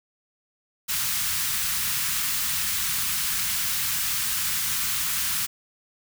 white band-stop noise, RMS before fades -26 dBFS, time 0.88-5.47 s, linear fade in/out 20 ms, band 200 to 1100 Hz, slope 24 dB/octave, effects none

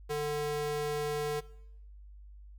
square tone with high-pass filter, 148.3 Hz, D3, 17 cents sharp, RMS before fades -33 dBFS, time 0.09-1.41 s, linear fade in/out 20 ms, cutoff 330 Hz, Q 6.1, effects noise-tail reverb RT60 0.8 s tail -20 dB re dry + added 50 Hz sine -48 dBFS peak until 2.58 s

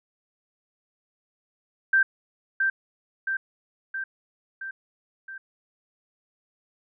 sine tone with echo, 1568 Hz, G6, in tune, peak -16 dBFS, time 1.93-2.03 s, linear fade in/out 5 ms, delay 670 ms, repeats 5, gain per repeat -4 dB, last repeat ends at 5.38 s, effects none

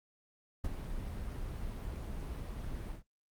brown noise with ADSR envelope, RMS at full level -33 dBFS, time 0.64-3.03 s, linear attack 6 ms, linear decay 33 ms, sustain -7 dB, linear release 120 ms, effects noise-tail reverb RT60 0.1 s tail -20 dB re dry + Opus 32 kbps

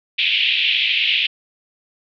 pink band-pass noise, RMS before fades -18 dBFS, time 0.18-1.27 s, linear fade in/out 10 ms, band 2400 to 3500 Hz, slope 48 dB/octave, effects none

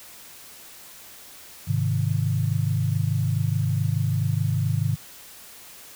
sine chord, Ab major, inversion none, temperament equal, 103.83 / 130.81 / 155.56 Hz, Ab2 / C3 / Eb3, 0 / 0 / 0 cents, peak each -24 / -25 / -26 dBFS, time 1.67-4.96 s, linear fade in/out 20 ms, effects white hiss -45 dBFS RMS until 5.95 s

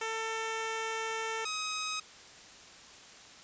10% pulse tone pair in turn, 446.8 / 1263.7 Hz, A4 / D#6, +27 / +26 cents, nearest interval octave + tritone, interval 1799 cents, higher second, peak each -25 dBFS, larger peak neither, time 0.01-1.45 / 1.45-2 s, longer first, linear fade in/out 5 ms, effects white hiss -52 dBFS RMS until 3.43 s + resampled to 16000 Hz

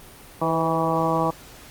harmonic tone with a mistuned harmonic, 162.4 Hz, E3, 26 cents flat, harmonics 1 / 2 / 3 / 4 / 5 / 6 / 7, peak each -27 / -27 / -27 / -27 / -27 / -27 / -27 dBFS, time 0.41-1.31 s, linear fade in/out 10 ms, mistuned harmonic 3, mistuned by +35 cents, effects pink hiss -45 dBFS RMS until 1.7 s + Opus 32 kbps

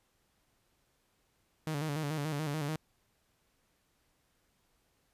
sawtooth tone with vibrato, 150 Hz, D3, 37 cents sharp, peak -29 dBFS, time 1.67-2.76 s, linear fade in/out 0 ms, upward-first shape square, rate 6.9 Hz, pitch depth 76 cents each way, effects pink hiss -74 dBFS RMS until 5.13 s + resampled to 32000 Hz

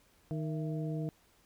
harmonic tone with a mistuned harmonic, 155.56 Hz, D#3, in tune, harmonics 1 / 2 / 3 / 4, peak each -34 / -40 / -44 / -46 dBFS, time 0.31-1.09 s, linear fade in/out 0 ms, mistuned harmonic 4, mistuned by +110 cents, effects pink hiss -67 dBFS RMS until 1.45 s

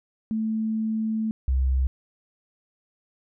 sine tone pair in turn, 220 / 65.41 Hz, A3 / C2, 0 / 0 cents, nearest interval octave + major sixth, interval 2100 cents, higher first, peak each -23 / -19 dBFS, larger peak second, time 0.31-1.31 / 1.48-1.87 s, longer first, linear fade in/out 0 ms, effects none

